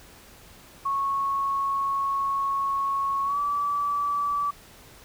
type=tone with pitch glide; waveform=sine; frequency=1102 to 1153.5 Hz; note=C#6 to D6; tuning=-11 to -31 cents; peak=-23 dBFS; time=0.85-4.51 s; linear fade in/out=10 ms; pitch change=+80 cents; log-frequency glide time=3.24-3.39 s; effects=pink hiss -50 dBFS RMS until 5.04 s